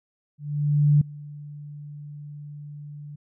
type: tone with ADSR envelope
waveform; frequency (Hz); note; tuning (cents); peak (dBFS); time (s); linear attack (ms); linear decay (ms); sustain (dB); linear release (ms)
sine; 146.83; D3; 0; -13; 0.38-3.16; 630; 5; -23; 10
effects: none